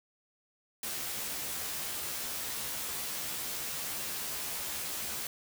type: noise with comb filter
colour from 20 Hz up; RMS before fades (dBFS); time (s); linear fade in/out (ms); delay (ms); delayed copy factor
white; -37; 0.83-5.27; 2; 14; +0.9
effects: none